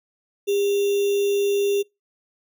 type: tone with sample-and-hold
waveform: sine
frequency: 402.3 Hz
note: G4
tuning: 45 cents sharp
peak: -18 dBFS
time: 0.47-1.83 s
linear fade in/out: 20 ms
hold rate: 3150 Hz
effects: noise-tail reverb RT60 0.2 s tail -24 dB re dry